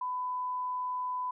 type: tone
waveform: sine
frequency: 1001 Hz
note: B5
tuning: 23 cents sharp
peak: -31 dBFS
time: 0.01-1.31 s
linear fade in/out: 5 ms
effects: none